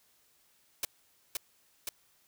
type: noise with echo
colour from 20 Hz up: white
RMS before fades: -32 dBFS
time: 0.83-0.85 s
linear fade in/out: 2 ms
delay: 520 ms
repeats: 2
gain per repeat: -2 dB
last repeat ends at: 1.89 s
effects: white hiss -68 dBFS RMS until 2.27 s